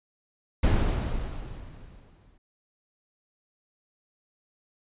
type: noise with exponential decay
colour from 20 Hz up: brown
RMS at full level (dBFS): -19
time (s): 0.63-2.38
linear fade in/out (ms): 5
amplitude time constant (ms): 380
effects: resampled to 8000 Hz